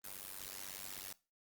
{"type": "noise with amplitude modulation", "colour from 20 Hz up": "white", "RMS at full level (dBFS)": -43, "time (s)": [0.04, 1.13], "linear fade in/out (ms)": 5, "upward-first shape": "sine", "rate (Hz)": 96.2, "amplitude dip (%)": 100, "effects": ["noise-tail reverb RT60 0.3 s tail -20 dB re dry", "Opus 24 kbps"]}